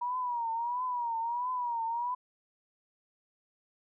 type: tone with vibrato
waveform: sine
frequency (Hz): 957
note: A#5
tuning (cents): +45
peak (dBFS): -30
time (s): 0.01-2.15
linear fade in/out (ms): 10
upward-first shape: triangle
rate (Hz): 1.5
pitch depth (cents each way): 110
effects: none